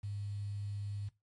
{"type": "tone with quantisation", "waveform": "sine", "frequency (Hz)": 101.7, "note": "G#2", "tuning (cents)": -36, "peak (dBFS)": -37, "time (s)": [0.03, 1.09], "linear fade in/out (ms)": 10, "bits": 10, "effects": ["noise-tail reverb RT60 0.2 s tail -17 dB re dry", "MP3 48 kbps"]}